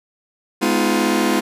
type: chord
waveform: sawtooth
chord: F half-diminished seventh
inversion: first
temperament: just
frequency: 209.5 / 251.4 / 314.3 / 349.2 Hz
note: Ab3 / Cb4 / Eb4 / F4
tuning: +15 / +31 / +18 / 0 cents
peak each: -17 dBFS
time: 0.61-1.41 s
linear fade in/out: 20 ms
effects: resampled to 32000 Hz